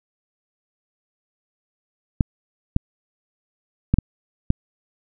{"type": "clicks", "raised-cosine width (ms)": 5, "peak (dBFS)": -3, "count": 5, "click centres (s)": [2.208, 2.764, 3.94, 3.986, 4.504], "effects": []}